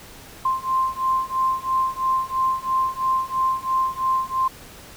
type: beating tone pair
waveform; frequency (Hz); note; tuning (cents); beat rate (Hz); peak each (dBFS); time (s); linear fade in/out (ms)
sine; 1046.5 / 1049.5; C6 / C6; 0 / +5; 3; -23 / -22; 0.45-4.48; 5
effects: pink hiss -43 dBFS RMS until 4.96 s